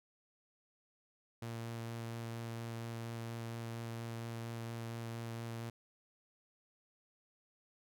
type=tone with vibrato; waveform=sawtooth; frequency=115.6 Hz; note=A#2; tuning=14 cents flat; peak=-37 dBFS; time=1.42-5.7 s; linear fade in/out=5 ms; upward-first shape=sine; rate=4.3 Hz; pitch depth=11 cents each way; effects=none